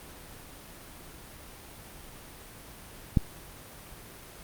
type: click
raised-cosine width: 5 ms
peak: -8 dBFS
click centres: 3.172 s
effects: pink hiss -47 dBFS RMS until 4.43 s + Opus 32 kbps